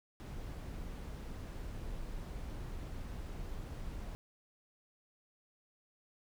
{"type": "noise", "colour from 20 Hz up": "brown", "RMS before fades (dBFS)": -43, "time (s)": [0.2, 4.15], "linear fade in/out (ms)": 0, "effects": []}